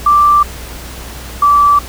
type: tone pair in turn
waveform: sine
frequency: 1174.7 / 1159.2 Hz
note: D6 / D6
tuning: 0 / -23 cents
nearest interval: unison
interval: 23 cents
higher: first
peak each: -5 dBFS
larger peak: neither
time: 0.06-0.43 / 1.42-1.79 s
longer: neither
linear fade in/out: 5 ms
effects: added 60 Hz sine -29 dBFS peak until 1.88 s + pink hiss -30 dBFS RMS until 1.88 s